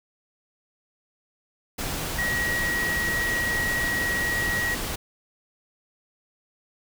sine tone in noise, 1907 Hz, A#6, 39 cents sharp, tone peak -24 dBFS, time 2.18-4.75 s, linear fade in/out 10 ms, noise pink, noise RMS -30 dBFS, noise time 1.78-4.96 s, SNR +3 dB, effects none

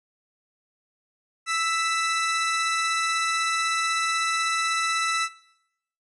sawtooth tone pair together, 1318.5 / 1985.8 Hz, E6 / B6, 0 / +9 cents, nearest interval perfect fifth, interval 709 cents, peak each -21 / -24 dBFS, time 1.46-5.29 s, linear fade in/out 50 ms, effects noise-tail reverb RT60 0.8 s tail -19 dB re dry + resampled to 24000 Hz

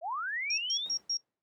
sine linear sweep, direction up, 599 to 3839 Hz, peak -32 dBFS, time 0.01-0.9 s, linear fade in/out 50 ms
sine tone bursts, 5588 Hz, F8, in tune, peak -29 dBFS, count 4, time 0.5-1.172 s, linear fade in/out 5 ms, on 78 ms, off 120 ms
brown noise with exponential decay, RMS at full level -46 dBFS, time 0.86-1.42 s, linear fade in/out 0 ms, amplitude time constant 120 ms
effects noise-tail reverb RT60 0.1 s tail -18 dB re dry + high-pass 300 Hz 12 dB/octave

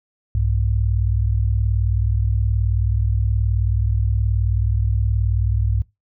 sine tone pair together, 62.7 / 101.55 Hz, B1 / G#2, +27 / -38 cents, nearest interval minor sixth, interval 835 cents, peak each -19 dBFS, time 0.35-5.82 s, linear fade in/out 0 ms, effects noise-tail reverb RT60 0.2 s tail -20 dB re dry

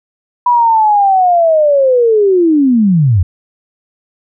sine linear sweep, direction down, 986 to 81 Hz, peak -6 dBFS, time 0.46-3.23 s, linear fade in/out 5 ms, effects none

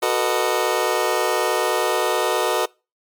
25% pulse chord, B dominant seventh, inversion second, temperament just, 370.4 / 444.5 / 493.9 / 617.4 Hz, F#4 / A4 / B4 / D#5, +2 / +18 / 0 / -14 cents, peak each -20 dBFS, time 0.02-2.66 s, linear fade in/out 10 ms, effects noise-tail reverb RT60 0.3 s tail -25 dB re dry + MP3 96 kbps

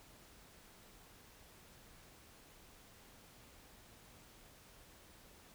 silence, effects pink hiss -61 dBFS RMS until 5.54 s

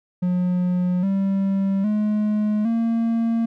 triangle tone with pitch steps, 179.8 / 194.94 / 211.4 / 229.2 Hz, F#3 / G3 / G#3 / A#3, -49 / -9 / +31 / -29 cents, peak -16 dBFS, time 0.22-3.46 s, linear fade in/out 10 ms, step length 810 ms, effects none

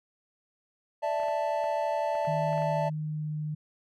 triangle chord, D suspended second, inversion none, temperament equal, 587.3 / 659.3 / 880 Hz, D5 / E5 / A5, 0 / 0 / 0 cents, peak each -29 dBFS, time 1.02-2.9 s, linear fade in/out 20 ms
clicks, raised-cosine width 0.5 ms, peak -32 dBFS, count 9, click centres 1.2 / 1.234 / 1.284 / 1.641 / 2.153 / 2.251 / 2.53 / 2.579 / 2.621 s
sine tone with pitch glide, 155.56 to 152.27 Hz, D#3 to D#3, 0 to -37 cents, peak -30 dBFS, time 2.27-3.55 s, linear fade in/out 10 ms, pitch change -37 cents, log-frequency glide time 2.51-3.35 s
effects none

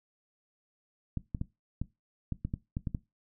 clicks, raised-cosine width 5 ms, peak -20 dBFS, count 10, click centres 1.173 / 1.348 / 1.414 / 1.816 / 2.323 / 2.45 / 2.539 / 2.769 / 2.872 / 2.948 s, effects noise-tail reverb RT60 0.2 s tail -18 dB re dry

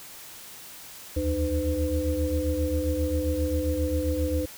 sine tone cluster, 73.9 / 81.4 / 303.6 / 507 Hz, D2 / E2 / D#4 / B4, +11 / -21 / -42 / +45 cents, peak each -29 dBFS, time 1.16-4.46 s, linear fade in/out 10 ms, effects white hiss -44 dBFS RMS until 4.57 s

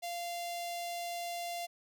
sawtooth tone with notch filter, 693 Hz, F5, 14 cents flat, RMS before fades -39 dBFS, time 0.02-1.67 s, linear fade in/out 20 ms, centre 1400 Hz, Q 1.3, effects none

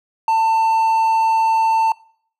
triangle tone, 894 Hz, A5, 27 cents sharp, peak -11 dBFS, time 0.28-1.92 s, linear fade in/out 2 ms, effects noise-tail reverb RT60 0.6 s tail -23 dB re dry

